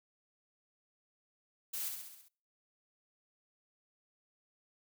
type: noise with echo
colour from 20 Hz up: blue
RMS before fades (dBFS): -39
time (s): 1.73-1.89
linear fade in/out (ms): 10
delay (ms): 66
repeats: 6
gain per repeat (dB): -4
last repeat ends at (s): 2.286
effects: noise-tail reverb RT60 0.5 s tail -26 dB re dry